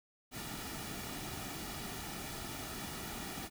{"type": "noise with comb filter", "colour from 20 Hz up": "pink", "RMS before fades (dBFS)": -43, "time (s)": [0.31, 3.5], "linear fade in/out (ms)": 50, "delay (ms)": 1.9, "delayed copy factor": -0.55, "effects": []}